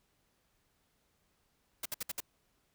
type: noise bursts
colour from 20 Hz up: white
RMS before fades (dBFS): -37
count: 5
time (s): 1.83-2.204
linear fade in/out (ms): 5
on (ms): 26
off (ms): 61
effects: pink hiss -75 dBFS RMS until 2.74 s